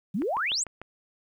sine exponential sweep, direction up, 168.2 to 8520 Hz, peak -25 dBFS, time 0.14-0.64 s, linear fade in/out 10 ms
click train, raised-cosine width 0.5 ms, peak -24 dBFS, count 5, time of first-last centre 0.22-0.816 s, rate 6.71 Hz
effects 10-bit

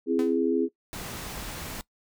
sine chord, C augmented, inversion none, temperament equal with one note detuned, 261.6 / 334.6 / 415.3 Hz, C4 / E4 / G#4, 0 / +26 / 0 cents, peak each -26 dBFS, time 0.06-0.69 s, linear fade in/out 50 ms
sawtooth tone with exponential decay, 254.3 Hz, C4, 49 cents flat, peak -27 dBFS, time 0.19-0.4 s, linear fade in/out 1 ms, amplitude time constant 45 ms
pink noise, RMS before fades -37 dBFS, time 0.93-1.81 s, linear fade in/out 0 ms
effects noise-tail reverb RT60 0.1 s tail -20 dB re dry

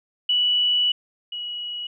sine tone pair in turn, 2951 / 2917 Hz, F#7 / F#7, -5 / -25 cents, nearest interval unison, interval 20 cents, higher first, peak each -17 / -28 dBFS, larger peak first, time 0.29-0.92 / 1.32-1.87 s, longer first, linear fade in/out 5 ms, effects none

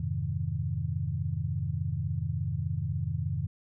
sine chord, F minor seventh, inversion none, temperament equal, 87.31 / 103.83 / 130.81 / 155.56 Hz, F2 / Ab2 / C3 / Eb3, 0 / 0 / 0 / 0 cents, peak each -34 dBFS, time 0-3.47 s, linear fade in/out 5 ms, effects none

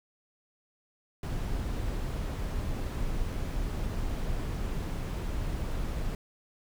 brown noise, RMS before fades -32 dBFS, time 1.23-6.15 s, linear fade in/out 2 ms, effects none

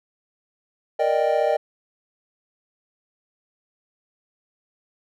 triangle chord, Eb major seventh, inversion second, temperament equal, 466.2 / 587.3 / 622.3 / 784 Hz, Bb4 / D5 / Eb5 / G5, 0 / 0 / 0 / 0 cents, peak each -23 / -21 / -20 / -23 dBFS, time 0.99-1.57 s, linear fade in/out 10 ms, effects none

